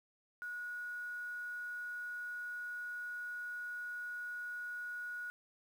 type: tone with quantisation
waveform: sine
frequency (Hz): 1456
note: F#6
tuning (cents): -28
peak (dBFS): -40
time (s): 0.42-5.3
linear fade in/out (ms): 0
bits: 10
effects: none